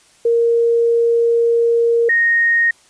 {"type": "tone pair in turn", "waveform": "sine", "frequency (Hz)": [466.2, 1860.3], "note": ["A#4", "A#6"], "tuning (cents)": [0, -4], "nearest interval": "2 octaves", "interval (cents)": 2396, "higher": "second", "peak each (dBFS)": -11, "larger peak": "neither", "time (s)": [[0.25, 2.09], [2.09, 2.71]], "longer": "first", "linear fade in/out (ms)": 5, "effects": ["white hiss -51 dBFS RMS until 2.89 s", "resampled to 22050 Hz"]}